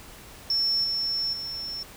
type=tone with level steps; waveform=sine; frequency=5400 Hz; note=E8; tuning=41 cents sharp; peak=-20 / -24 / -31 dBFS; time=0.5-1.83 s; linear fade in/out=2 ms; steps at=0.84 / 1.33 s; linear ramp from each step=2 ms; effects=tanh soft clip ceiling -19 dBFS + pink hiss -46 dBFS RMS until 1.96 s